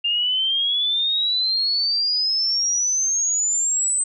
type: exponential sweep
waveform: sine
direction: up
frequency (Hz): 2794 to 8200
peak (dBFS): -18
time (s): 0.04-4.04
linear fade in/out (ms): 10
effects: none